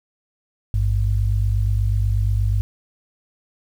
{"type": "tone pair together", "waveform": "sine", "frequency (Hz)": [53.52, 101.8], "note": ["A1", "G#2"], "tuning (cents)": [-47, -34], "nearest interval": "major seventh", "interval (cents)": 1113, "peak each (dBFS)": -19, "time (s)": [0.74, 2.61], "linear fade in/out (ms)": 0, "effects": ["8-bit"]}